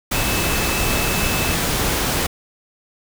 sine tone in noise, 2611 Hz, E7, 17 cents flat, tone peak -27 dBFS, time 0.14-1.55 s, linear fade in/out 10 ms, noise pink, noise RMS -20 dBFS, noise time 0.11-2.27 s, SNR -10 dB, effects none

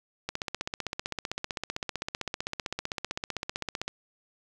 click train, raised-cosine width 0.2 ms, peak -14 dBFS, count 57, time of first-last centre 0.29-3.88 s, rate 15.6 Hz, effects none

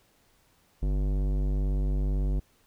sine tone with tanh clipping, 49 Hz, G1, in tune, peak -26 dBFS, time 0.82-2.4 s, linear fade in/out 10 ms, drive 17 dB, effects pink hiss -65 dBFS RMS until 2.66 s

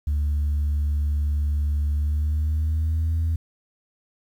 sine tone with pitch glide, 73.42 to 81.46 Hz, D2 to E2, 0 to -20 cents, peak -18 dBFS, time 0.07-3.36 s, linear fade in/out 5 ms, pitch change +180 cents, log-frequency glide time 1.93-3.16 s, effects tanh soft clip ceiling -18 dBFS + 9-bit

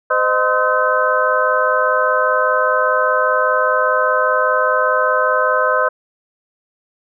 sine tone cluster, 512 / 617 / 1034 / 1274 / 1530 Hz, C5 / D#5 / C6 / D#6 / G6, -38 / -15 / -21 / +41 / -42 cents, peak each -19 dBFS, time 0.1-5.89 s, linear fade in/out 10 ms, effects none

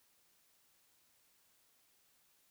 silence, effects white hiss -72 dBFS RMS until 2.5 s

